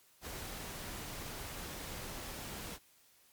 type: noise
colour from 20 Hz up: pink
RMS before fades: -44 dBFS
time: 0.21-2.79 s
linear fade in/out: 50 ms
effects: white hiss -66 dBFS RMS until 3.32 s + MP3 96 kbps